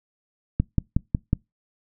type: click train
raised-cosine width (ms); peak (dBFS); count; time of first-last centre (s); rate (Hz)
5; -7; 5; 0.6-1.331; 5.47
effects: noise-tail reverb RT60 0.2 s tail -25 dB re dry